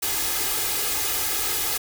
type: noise with comb filter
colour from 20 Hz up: white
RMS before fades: -25 dBFS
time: 0.02-1.78 s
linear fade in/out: 10 ms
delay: 2.4 ms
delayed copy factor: +0.75
effects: none